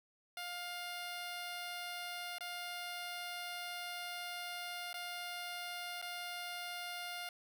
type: tone with dropouts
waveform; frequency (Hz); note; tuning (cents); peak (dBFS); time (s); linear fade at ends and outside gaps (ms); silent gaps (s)
10% pulse; 706; F5; +19; -33; 0.37-7.29; 2; 2.384-2.407 / 4.931-4.941 / 6.016-6.024
effects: none